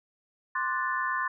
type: chord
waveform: sine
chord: D dominant seventh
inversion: third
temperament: equal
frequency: 1046.5 / 1174.7 / 1480 / 1760 Hz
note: C6 / D6 / F#6 / A6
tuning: 0 / 0 / 0 / 0 cents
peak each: -30 / -36 / -35 / -31 dBFS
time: 0.55-1.28 s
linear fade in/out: 5 ms
effects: none